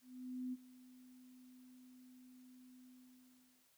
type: tone with ADSR envelope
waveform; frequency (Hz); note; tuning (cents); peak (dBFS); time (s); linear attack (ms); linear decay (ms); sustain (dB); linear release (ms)
sine; 253.1; B3; +43; -39; 0.01-3.69; 520; 32; -19; 820
effects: white hiss -73 dBFS RMS until 3.77 s